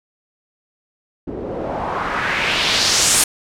white noise with low-pass filter sweep, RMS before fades -19 dBFS, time 1.27-3.24 s, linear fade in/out 5 ms, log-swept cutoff 320 to 9800 Hz, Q 2, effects none

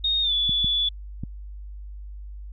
sine tone with pitch glide, 3711 to 3443 Hz, A#7 to A7, -9 to -38 cents, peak -20 dBFS, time 0.04-0.89 s, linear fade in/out 5 ms, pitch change -129 cents, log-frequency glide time 0.22-0.33 s
clicks, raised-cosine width 5 ms, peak -17 dBFS, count 3, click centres 0.494 / 0.645 / 1.236 s
effects added 50 Hz sine -35 dBFS peak until 2.52 s

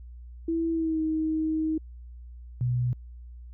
sine tone with pitch glide, 329.6 to 314.9 Hz, E4 to D#4, 0 to +21 cents, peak -24 dBFS, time 0.48-1.78 s, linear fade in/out 5 ms, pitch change -79 cents, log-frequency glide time 0.71-1.01 s
sine tone, 123.4 Hz, B2, 1 cent flat, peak -23 dBFS, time 2.61-2.93 s, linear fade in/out 0 ms
effects added 60 Hz sine -41 dBFS peak until 3.53 s

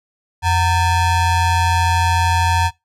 square ring-modulated tone, 415.3 Hz, G#4, in tune, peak -11 dBFS, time 0.42-2.71 s, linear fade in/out 50 ms, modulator 502 Hz, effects noise-tail reverb RT60 0.2 s tail -22 dB re dry + low-pass 10000 Hz 12 dB/octave

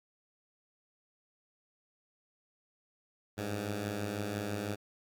10% pulse beating tone pair, 98 / 104 Hz, G2 / G#2, 0 / +3 cents, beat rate 6 Hz, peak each -34 / -27 dBFS, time 3.37-4.76 s, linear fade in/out 20 ms, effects Opus 48 kbps

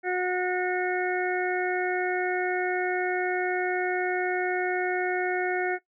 harmonic tone, 364 Hz, F#4, 28 cents flat, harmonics 1 / 2 / 4 / 5 / 6, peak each -27 / -30 / -33 / -34 / -35 dBFS, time 0.03-5.79 s, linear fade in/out 50 ms, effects noise-tail reverb RT60 0.1 s tail -18 dB re dry

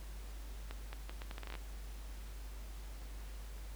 accelerating click train, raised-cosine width 0.3 ms, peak -29 dBFS, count 12, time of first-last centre 0.71-1.553 s, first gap 220 ms, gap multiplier 0.75, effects added 50 Hz sine -44 dBFS peak until 3.75 s + pink hiss -57 dBFS RMS until 3.75 s

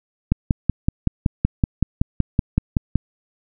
click train, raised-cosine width 5 ms, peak -3 dBFS, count 15, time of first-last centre 0.32-2.957 s, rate 5.31 Hz, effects none

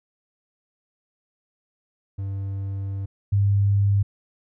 triangle / sine tone pair in turn, 97.9 / 100.3 Hz, G2 / G2, -2 / +40 cents, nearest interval unison, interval 42 cents, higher second, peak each -24 / -16 dBFS, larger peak second, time 2.18-3.06 / 3.32-4.03 s, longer first, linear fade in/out 10 ms, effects none

